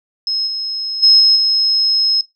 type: tone with level steps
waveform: sine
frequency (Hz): 5160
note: E8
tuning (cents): -38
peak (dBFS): -15 / -19 / -5 / -7 / -11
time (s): 0.27-2.21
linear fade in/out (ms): 2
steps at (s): 0.46 / 1.02 / 1.19 / 1.35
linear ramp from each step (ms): 20
effects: noise-tail reverb RT60 0.2 s tail -21 dB re dry